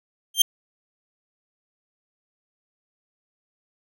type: tone with exponential growth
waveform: sawtooth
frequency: 3165 Hz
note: G7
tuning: 16 cents sharp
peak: -6 dBFS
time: 0.34-0.42 s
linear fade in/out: 5 ms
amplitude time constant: 17 ms
effects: none